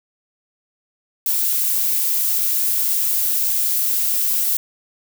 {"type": "noise", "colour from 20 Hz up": "violet", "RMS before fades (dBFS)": -19, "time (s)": [1.26, 4.57], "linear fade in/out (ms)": 2, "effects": []}